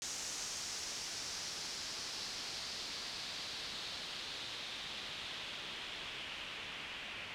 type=noise with low-pass filter sweep; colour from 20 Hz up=white; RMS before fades=-44 dBFS; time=0.02-7.34 s; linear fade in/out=0 ms; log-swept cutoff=6400 to 2700 Hz; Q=2.5; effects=none